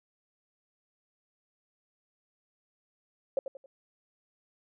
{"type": "tone with echo", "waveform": "sine", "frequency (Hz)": 540, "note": "C#5", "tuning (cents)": -45, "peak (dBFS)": -24, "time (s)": [3.37, 3.39], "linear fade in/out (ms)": 2, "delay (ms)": 90, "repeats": 3, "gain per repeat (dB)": -9, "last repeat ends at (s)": 3.66, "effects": []}